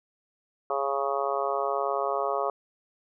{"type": "harmonic tone", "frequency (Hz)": 138.59, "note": "C#3", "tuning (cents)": 0, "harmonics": [3, 4, 5, 6, 7, 8, 9], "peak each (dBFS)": [-32, -31, -31, -36, -37, -32, -35], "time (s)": [0.7, 2.5], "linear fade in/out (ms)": 2, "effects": []}